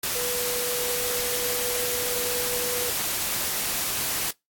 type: tone in noise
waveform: sine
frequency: 489.9 Hz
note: B4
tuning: 14 cents flat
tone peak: -30 dBFS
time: 0.15-2.9 s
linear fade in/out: 5 ms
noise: white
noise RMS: -27 dBFS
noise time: 0.03-4.31 s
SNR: -6 dB
effects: noise-tail reverb RT60 0.2 s tail -25 dB re dry + AAC 64 kbps